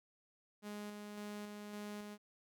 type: tone with tremolo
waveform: sawtooth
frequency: 207.7 Hz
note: G#3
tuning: in tune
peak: -40 dBFS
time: 0.62-2.18 s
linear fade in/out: 50 ms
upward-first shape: square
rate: 1.8 Hz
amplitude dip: 30%
effects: none